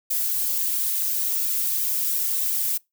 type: noise with flanger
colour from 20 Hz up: violet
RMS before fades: -24 dBFS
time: 0.1-2.78 s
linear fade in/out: 10 ms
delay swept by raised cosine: 1.4 to 4.1 ms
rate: 2.9 Hz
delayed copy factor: -0.85
effects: noise-tail reverb RT60 0.2 s tail -25 dB re dry